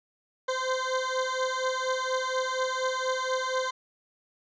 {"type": "beating tone pair", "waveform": "20% pulse", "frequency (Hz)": [515, 519.2], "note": ["C5", "C5"], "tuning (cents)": [-28, -13], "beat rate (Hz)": 4.2, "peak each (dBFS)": -25, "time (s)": [0.48, 3.71], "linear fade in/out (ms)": 10, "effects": ["resampled to 16000 Hz"]}